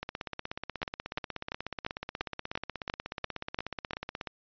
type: two click trains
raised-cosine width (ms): 0.3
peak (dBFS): -15 / -19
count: 10 / 71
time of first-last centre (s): 0.83-3.933 / 0.03-4.272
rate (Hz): 2.9 / 16.5
effects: resampled to 11025 Hz